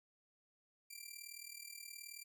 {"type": "tone with amplitude modulation", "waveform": "10% pulse", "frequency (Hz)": 2359, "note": "D7", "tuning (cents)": 7, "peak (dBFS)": -37, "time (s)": [0.9, 2.24], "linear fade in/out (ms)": 10, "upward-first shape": "sine", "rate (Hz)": 38.8, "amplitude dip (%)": 80, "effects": []}